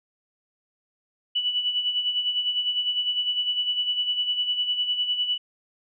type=tone with tremolo; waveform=sine; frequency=2960 Hz; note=F#7; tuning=in tune; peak=-20 dBFS; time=1.35-5.38 s; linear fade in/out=10 ms; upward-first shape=sine; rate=9.9 Hz; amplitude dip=60%; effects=none